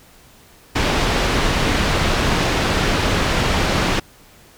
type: low-pass noise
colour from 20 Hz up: pink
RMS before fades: -18 dBFS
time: 0.75-4 s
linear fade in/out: 10 ms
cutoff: 4400 Hz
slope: 12 dB/octave
effects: pink hiss -48 dBFS RMS until 4.57 s